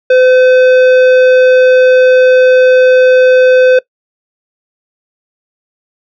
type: tone with tanh clipping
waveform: sine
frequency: 510 Hz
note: C5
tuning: 44 cents flat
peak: -5 dBFS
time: 0.1-3.79 s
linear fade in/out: 5 ms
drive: 12 dB
effects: noise-tail reverb RT60 0.1 s tail -21 dB re dry